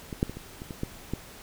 clicks, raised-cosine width 3 ms, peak -21 / -10 / -23 / -25 / -25 / -23 / -16 / -16 dBFS, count 8, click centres 0.128 / 0.229 / 0.296 / 0.37 / 0.619 / 0.708 / 0.834 / 1.136 s, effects pink hiss -47 dBFS RMS until 1.42 s

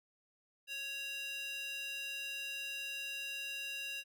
square tone with high-pass filter, 554.4 Hz, C#5, in tune, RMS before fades -42 dBFS, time 0.67-4.04 s, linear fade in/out 50 ms, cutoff 2600 Hz, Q 3.6, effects none

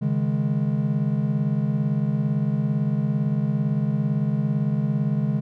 triangle chord, C# suspended second, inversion none, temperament equal with one note detuned, 138.59 / 156.37 / 207.7 Hz, C#3 / D#3 / G#3, 0 / +9 / 0 cents, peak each -22 / -23 / -23 dBFS, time 0.01-5.41 s, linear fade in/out 20 ms, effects none

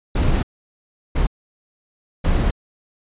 brown noise bursts at uneven times, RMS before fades -17 dBFS, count 3, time 0.15-0.43 / 1.15-1.27 / 2.24-2.51 s, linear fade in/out 10 ms, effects resampled to 8000 Hz

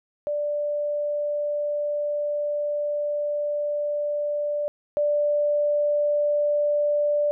sine tone pair in turn, 588 / 588 Hz, D5 / D5, +2 / +2 cents, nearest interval unison, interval 0 cents, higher neither, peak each -23 / -19 dBFS, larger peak second, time 0.27-4.68 / 4.97-7.31 s, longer first, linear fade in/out 0 ms, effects none

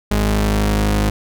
sawtooth tone pair together, 51.96 / 103.83 Hz, G#1 / G#2, +2 / 0 cents, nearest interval octave, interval 1198 cents, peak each -12 dBFS, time 0.11-1.1 s, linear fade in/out 5 ms, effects none

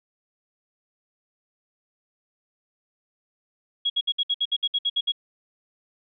sine tone bursts, 3316 Hz, G#7, 3 cents flat, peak -20 dBFS, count 12, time 3.85-5.121 s, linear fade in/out 10 ms, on 50 ms, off 61 ms, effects none

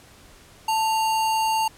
sine tone with sample-and-hold, 885 Hz, A5, 10 cents sharp, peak -19 dBFS, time 0.68-1.68 s, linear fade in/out 5 ms, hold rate 3675 Hz, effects pink hiss -50 dBFS RMS until 1.77 s + low-pass 12000 Hz 12 dB/octave

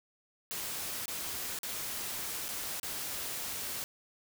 white noise with dropouts, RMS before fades -38 dBFS, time 0.51-3.84 s, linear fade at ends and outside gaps 0 ms, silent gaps 1.057-1.08 / 1.588-1.632 / 2.482-2.488 / 2.798-2.831 s, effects none

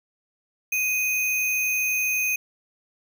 sine tone with sample-and-hold, 2496 Hz, D#7, 5 cents sharp, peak -21 dBFS, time 0.72-2.36 s, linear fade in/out 5 ms, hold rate 8820 Hz, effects none

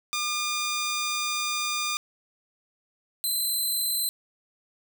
10% pulse tone pair in turn, 1208 / 4061 Hz, D6 / B7, +48 / +48 cents, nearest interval octave + major sixth, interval 2100 cents, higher second, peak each -18 dBFS, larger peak neither, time 0.13-1.97 / 3.24-4.09 s, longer first, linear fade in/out 0 ms, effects none

